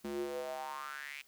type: tone with high-pass filter sweep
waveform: square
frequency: 70.9 Hz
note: C#2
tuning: 40 cents sharp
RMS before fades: -41 dBFS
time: 0.04-1.22 s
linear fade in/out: 10 ms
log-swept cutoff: 260 to 2500 Hz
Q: 6
effects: white hiss -66 dBFS RMS until 1.27 s